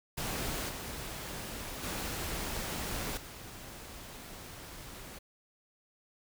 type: noise with level steps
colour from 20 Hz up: pink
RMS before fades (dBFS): -36 / -41 / -37 / -47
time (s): 0.17-5.19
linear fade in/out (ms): 10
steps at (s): 0.69 / 1.83 / 3.17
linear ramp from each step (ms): 5
effects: none